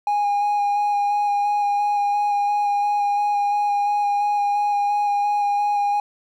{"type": "tone with vibrato", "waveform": "triangle", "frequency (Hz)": 820, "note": "G#5", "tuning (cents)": -22, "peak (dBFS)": -15, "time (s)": [0.07, 6], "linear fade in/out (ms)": 2, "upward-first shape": "square", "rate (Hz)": 2.9, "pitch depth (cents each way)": 11, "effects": ["tanh soft clip ceiling -11 dBFS"]}